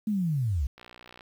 sine linear sweep, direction down, 220.9 to 58.4 Hz, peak -24 dBFS, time 0.07-0.67 s, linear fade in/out 5 ms
click train, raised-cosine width 0.3 ms, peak -31 dBFS, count 27, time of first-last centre 0.78-1.208 s, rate 60.7 Hz
effects 9-bit

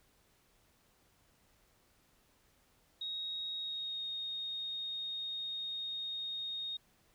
sine tone with pitch glide, 3769 to 3715 Hz, A#7 to A#7, +18 to -7 cents, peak -37 dBFS, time 3.01-6.77 s, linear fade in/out 5 ms, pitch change -25 cents, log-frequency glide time 3.57-4.03 s, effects pink hiss -70 dBFS RMS until 7.14 s

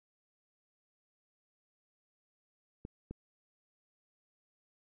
clicks, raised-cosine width 3 ms, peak -29 dBFS, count 2, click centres 2.851 / 3.11 s, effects none

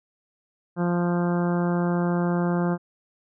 harmonic tone, 174.61 Hz, F3, in tune, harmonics 1 / 2 / 3 / 4 / 5 / 6 / 7 / 8 / 9, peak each -22 / -28 / -32 / -34 / -36 / -38 / -39 / -40 / -41 dBFS, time 0.76-2.78 s, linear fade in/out 50 ms, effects none

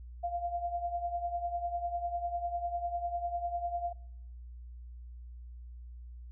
sine tone with tremolo, 696 Hz, F5, 6 cents flat, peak -29 dBFS, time 0.23-3.93 s, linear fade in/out 10 ms, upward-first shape triangle, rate 10 Hz, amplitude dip 75%, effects noise-tail reverb RT60 0.9 s tail -25 dB re dry + added 60 Hz sine -44 dBFS peak until 6.31 s

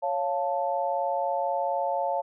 sine chord, Db augmented, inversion none, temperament equal, 554.4 / 698.5 / 880 Hz, Db5 / F5 / A5, 0 / 0 / 0 cents, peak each -29 dBFS, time 0.02-2.22 s, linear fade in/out 20 ms, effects none

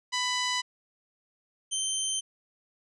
10% pulse tone pair in turn, 995 / 3109 Hz, B5 / G7, +13 / -15 cents, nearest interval octave + minor sixth, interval 1972 cents, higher second, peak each -18 / -18 dBFS, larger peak neither, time 0.12-0.62 / 1.71-2.21 s, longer neither, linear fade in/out 20 ms, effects resampled to 24000 Hz

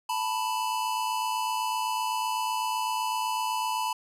square tone pair together, 880 / 987.9 Hz, A5 / B5, 0 / 0 cents, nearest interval major second, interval 200 cents, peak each -31 / -30 dBFS, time 0.09-3.93 s, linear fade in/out 5 ms, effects resampled to 32000 Hz

